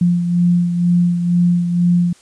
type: beating tone pair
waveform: sine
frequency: 174.61 / 176.71 Hz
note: F3 / F3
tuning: 0 / +21 cents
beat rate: 2.1 Hz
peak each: -12 / -21 dBFS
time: 0.01-2.13 s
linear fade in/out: 5 ms
effects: white hiss -49 dBFS RMS until 2.21 s + resampled to 22050 Hz